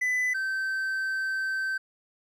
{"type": "tone pair in turn", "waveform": "triangle", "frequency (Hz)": [2000, 1548.8], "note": ["B6", "G6"], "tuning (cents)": [21, -21], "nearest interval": "major third", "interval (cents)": 442, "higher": "first", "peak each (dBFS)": [-22, -25], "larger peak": "first", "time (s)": [[0.01, 0.34], [0.34, 1.78]], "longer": "second", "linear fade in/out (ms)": 10, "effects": []}